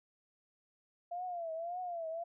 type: tone with vibrato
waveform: sine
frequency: 686 Hz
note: F5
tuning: 31 cents flat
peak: -37 dBFS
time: 1.11-2.24 s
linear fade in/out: 10 ms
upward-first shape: triangle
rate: 1.8 Hz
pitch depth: 130 cents each way
effects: none